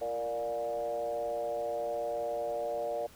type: tone with frequency modulation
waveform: sine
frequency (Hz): 587.3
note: D5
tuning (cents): 0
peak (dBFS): -31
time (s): 0.01-3.07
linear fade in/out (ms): 10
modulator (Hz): 121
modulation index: 1.1
effects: pink hiss -56 dBFS RMS until 3.15 s